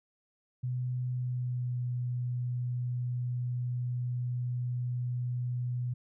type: tone with pitch glide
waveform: sine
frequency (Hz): 125.3 to 123.29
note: B2 to B2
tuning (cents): +25 to -3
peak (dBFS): -30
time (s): 0.63-5.94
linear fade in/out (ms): 10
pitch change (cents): -28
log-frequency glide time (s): 1.13-1.81
effects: none